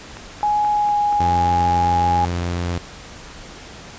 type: click train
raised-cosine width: 0.5 ms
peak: -20 dBFS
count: 9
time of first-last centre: 0.17-2.084 s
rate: 4.18 Hz
type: tone with pitch glide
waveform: sine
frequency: 836 to 826.9 Hz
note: G#5 to G#5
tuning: +11 to -8 cents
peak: -15 dBFS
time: 0.43-2.25 s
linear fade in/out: 0 ms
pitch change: -19 cents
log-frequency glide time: 0.71-0.96 s
type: tone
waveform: sawtooth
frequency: 87.31 Hz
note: F2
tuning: in tune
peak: -17 dBFS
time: 1.2-2.78 s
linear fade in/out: 0 ms
effects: pink hiss -38 dBFS RMS until 3.98 s + resampled to 16000 Hz